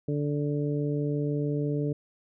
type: harmonic tone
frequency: 146.1 Hz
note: D3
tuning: 9 cents flat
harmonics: 1 / 2 / 3 / 4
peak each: -28 / -31 / -32 / -40 dBFS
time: 0.08-1.93 s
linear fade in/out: 5 ms
effects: none